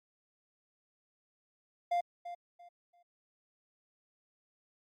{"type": "tone with echo", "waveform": "triangle", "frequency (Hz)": 698.5, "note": "F5", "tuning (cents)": 0, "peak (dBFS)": -26, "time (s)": [1.91, 2.01], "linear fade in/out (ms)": 10, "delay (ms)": 340, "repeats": 3, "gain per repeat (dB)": -12, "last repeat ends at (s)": 3.03, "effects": ["Opus 48 kbps"]}